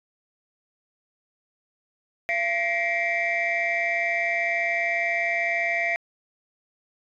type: tone cluster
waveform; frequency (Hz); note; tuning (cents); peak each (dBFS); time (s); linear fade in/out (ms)
sine; 679 / 1914 / 2101 / 2323; F5 / A#6 / C7 / D7; -49 / +45 / +7 / -20; -27; 2.29-5.96; 0
effects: tanh soft clip ceiling -15 dBFS